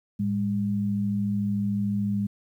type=tone pair together; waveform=sine; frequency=108.4 / 202 Hz; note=A2 / G#3; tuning=-25 / -48 cents; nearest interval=major seventh; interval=1077 cents; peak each=-30 / -24 dBFS; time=0.19-2.27 s; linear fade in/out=10 ms; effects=10-bit